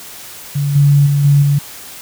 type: tone with level steps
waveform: sine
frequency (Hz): 142.7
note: D3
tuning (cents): -49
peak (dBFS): -13 / -6 / -10 / -6 / -9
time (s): 0.55-1.59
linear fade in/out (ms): 10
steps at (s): 0.75 / 1.06 / 1.24 / 1.42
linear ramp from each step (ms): 10
effects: white hiss -33 dBFS RMS until 2.01 s